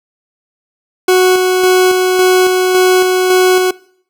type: tone with tremolo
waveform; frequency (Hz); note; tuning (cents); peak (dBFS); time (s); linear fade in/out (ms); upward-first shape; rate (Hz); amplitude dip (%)
40% pulse; 368.9; F#4; -5; -5; 1.08-3.71; 5; square; 1.8; 30
effects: noise-tail reverb RT60 0.6 s tail -22 dB re dry